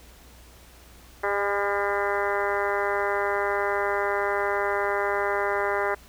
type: harmonic tone with a mistuned harmonic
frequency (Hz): 201.3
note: G3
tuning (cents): +46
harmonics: 2 / 3 / 4 / 5 / 6 / 7 / 8 / 9 / 10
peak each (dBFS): -28 / -30 / -31 / -32 / -33 / -33 / -34 / -35 / -35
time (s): 1.23-5.95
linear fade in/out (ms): 10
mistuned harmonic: 4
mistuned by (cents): +17
effects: added 60 Hz sine -50 dBFS peak until 6.08 s + pink hiss -52 dBFS RMS until 6.08 s